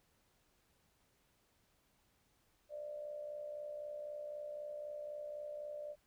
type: tone with amplitude modulation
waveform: sine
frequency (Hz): 594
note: D5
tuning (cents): +20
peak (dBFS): -40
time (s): 2.69-5.96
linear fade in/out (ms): 50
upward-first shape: sine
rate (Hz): 63.9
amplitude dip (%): 55
effects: pink hiss -75 dBFS RMS until 6.06 s